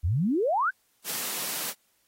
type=exponential sweep; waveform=sine; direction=up; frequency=73.42 to 1626 Hz; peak=-22 dBFS; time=0.03-0.71 s; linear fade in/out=20 ms
type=high-pass noise; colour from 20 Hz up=white; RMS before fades=-32 dBFS; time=1.04-1.74 s; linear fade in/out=50 ms; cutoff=130 Hz; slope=96 dB/octave
effects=white hiss -69 dBFS RMS until 2.07 s + AAC 48 kbps